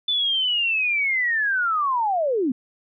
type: linear sweep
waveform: sine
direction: down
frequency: 3520 to 233.1 Hz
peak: -19 dBFS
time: 0.08-2.52 s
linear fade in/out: 5 ms
effects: none